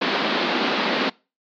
pink band-pass noise, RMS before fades -22 dBFS, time 0.01-1.1 s, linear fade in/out 10 ms, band 200 to 4500 Hz, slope 48 dB/octave, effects noise-tail reverb RT60 0.3 s tail -24 dB re dry + MP3 96 kbps

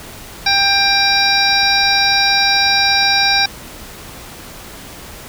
harmonic tone with a mistuned harmonic, 794 Hz, G5, 22 cents sharp, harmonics 1 / 2 / 3 / 5 / 6 / 7, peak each -18 / -18 / -18 / -18 / -18 / -18 dBFS, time 0.46-3.46 s, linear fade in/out 5 ms, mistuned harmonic 5, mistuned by -47 cents, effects pink hiss -34 dBFS RMS until 5.28 s

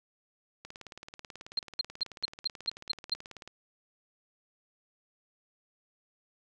click train, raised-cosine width 0.2 ms, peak -27 dBFS, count 53, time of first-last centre 0.65-3.476 s, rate 18.4 Hz
sine tone bursts, 4186 Hz, C8, in tune, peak -26 dBFS, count 8, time 1.57-3.138 s, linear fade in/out 5 ms, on 21 ms, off 200 ms
effects none

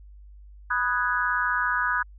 sine chord, G# minor seventh, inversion first, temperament equal, 987.8 / 1244.5 / 1480 / 1661.2 Hz, B5 / D#6 / F#6 / G#6, 0 / 0 / 0 / 0 cents, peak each -29 / -28 / -26 / -28 dBFS, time 0.7-2.03 s, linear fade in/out 10 ms, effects added 50 Hz sine -44 dBFS peak until 2.18 s

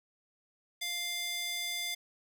square tone with high-pass filter, 698.5 Hz, F5, in tune, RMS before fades -36 dBFS, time 0.81-1.95 s, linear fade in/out 10 ms, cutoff 2800 Hz, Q 1.5, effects none

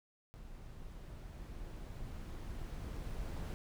brown noise with level ramp, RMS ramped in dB -51 to -40 dBFS, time 0.34-3.54 s, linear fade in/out 0 ms, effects none

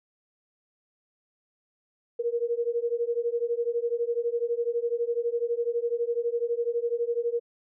sine beating tone pair, 466.2 / 478.2 Hz, A#4 / A#4, 0 / +44 cents, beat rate 12 Hz, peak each -28 dBFS, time 2.19-7.4 s, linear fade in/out 10 ms, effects none

